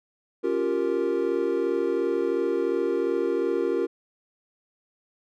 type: chord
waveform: triangle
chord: G half-diminished seventh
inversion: second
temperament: equal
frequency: 277.2 / 349.2 / 392 / 466.2 Hz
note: Db4 / F4 / G4 / Bb4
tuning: 0 / 0 / 0 / 0 cents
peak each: -30 / -25 / -26 / -25 dBFS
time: 0.43-3.87 s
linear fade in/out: 20 ms
effects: none